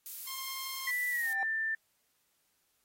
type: noise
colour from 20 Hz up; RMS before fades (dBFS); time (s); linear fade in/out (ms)
violet; -41; 0.06-1.33; 0
type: tone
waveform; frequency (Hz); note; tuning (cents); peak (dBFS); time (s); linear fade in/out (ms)
10% pulse; 1063; C6; +27; -32; 0.27-0.91; 5
type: tone with pitch glide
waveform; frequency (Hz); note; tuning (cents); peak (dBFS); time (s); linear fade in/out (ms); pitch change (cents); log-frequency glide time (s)
sine; 1975.5 to 1780.4; B6 to A6; 0 to +20; -30; 0.87-1.75; 5; -180; 1.1-1.34
type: tone with exponential growth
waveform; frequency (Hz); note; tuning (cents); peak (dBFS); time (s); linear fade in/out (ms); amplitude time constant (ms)
triangle; 784; G5; 0; -29; 1.19-1.43; 1; 51
effects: white hiss -75 dBFS RMS until 2.84 s + AAC 48 kbps